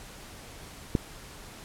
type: click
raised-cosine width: 3 ms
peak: -10 dBFS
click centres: 0.952 s
effects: pink hiss -46 dBFS RMS until 1.64 s + low-pass 12000 Hz 12 dB/octave